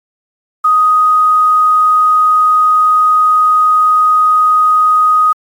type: tone with quantisation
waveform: sine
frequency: 1249 Hz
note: D#6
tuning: 6 cents sharp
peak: -6 dBFS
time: 0.64-5.33 s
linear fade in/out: 10 ms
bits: 6
effects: AAC 64 kbps